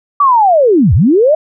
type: linear two-way sweep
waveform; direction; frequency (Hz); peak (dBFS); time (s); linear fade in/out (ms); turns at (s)
sine; down then up; 1174.7 to 69.6 to 645; -5; 0.2-1.35; 5; 0.94
effects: none